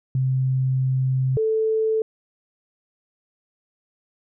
sine tone pair in turn, 130.81 / 440 Hz, C3 / A4, 0 / 0 cents, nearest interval octave + major sixth, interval 2100 cents, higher second, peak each -18 dBFS, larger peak neither, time 0.15-1.37 / 1.37-2.02 s, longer first, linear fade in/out 2 ms, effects none

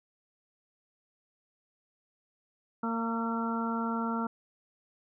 harmonic tone with a mistuned harmonic, 229.3 Hz, A#3, 28 cents flat, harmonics 1 / 2 / 3 / 4 / 5 / 6, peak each -31 / -40 / -42 / -37 / -43 / -36 dBFS, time 2.83-4.27 s, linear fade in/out 5 ms, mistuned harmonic 6, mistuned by -21 cents, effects none

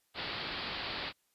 white low-pass noise, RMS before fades -39 dBFS, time 0.14-1.13 s, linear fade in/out 50 ms, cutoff 4700 Hz, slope 96 dB/octave, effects white hiss -75 dBFS RMS until 1.34 s + resampled to 32000 Hz

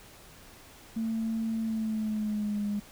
sine tone with pitch glide, 224.3 to 205.7 Hz, A3 to G#3, +34 to -16 cents, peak -27 dBFS, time 0.96-2.8 s, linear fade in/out 10 ms, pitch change -150 cents, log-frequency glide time 1.6-2.65 s, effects tanh soft clip ceiling -23 dBFS + pink hiss -52 dBFS RMS until 2.91 s

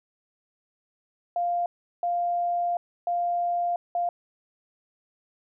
sine tone bursts at uneven times, 698.5 Hz, F5, in tune, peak -23 dBFS, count 4, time 1.36-1.66 / 2.03-2.77 / 3.07-3.76 / 3.95-4.09 s, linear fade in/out 2 ms, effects none

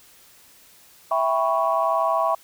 sine chord, C# half-diminished seventh, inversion first, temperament equal with one note detuned, 659.3 / 791.3 / 987.8 / 1108.7 Hz, E5 / G5 / B5 / C#6, 0 / +16 / 0 / 0 cents, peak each -22 / -26 / -25 / -23 dBFS, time 1.11-2.35 s, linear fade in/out 5 ms, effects tanh soft clip ceiling -8 dBFS + white hiss -52 dBFS RMS until 2.43 s

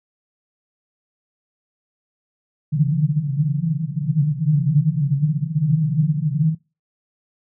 white band-pass noise, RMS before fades -19 dBFS, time 2.72-6.55 s, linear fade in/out 10 ms, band 140 to 160 Hz, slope 96 dB/octave, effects noise-tail reverb RT60 0.3 s tail -22 dB re dry

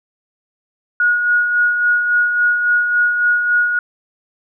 sine tone with tremolo, 1448 Hz, F#6, 38 cents flat, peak -10 dBFS, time 1-3.79 s, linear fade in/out 2 ms, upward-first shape sine, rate 3.6 Hz, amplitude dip 45%, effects none

